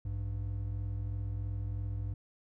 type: tone pair together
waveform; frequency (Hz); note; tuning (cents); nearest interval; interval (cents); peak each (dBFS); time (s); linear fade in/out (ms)
triangle; 56.97 / 100; A#1 / G2; -39 / +35; minor seventh; 974; -36 / -33; 0.05-2.14; 5
effects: none